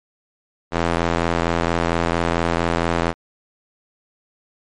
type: tone with band-pass filter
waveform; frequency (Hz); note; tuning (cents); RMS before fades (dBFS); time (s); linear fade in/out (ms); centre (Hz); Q
square; 42.19; E1; +41; -20; 0.71-3.14; 50; 920; 0.5
effects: MP3 48 kbps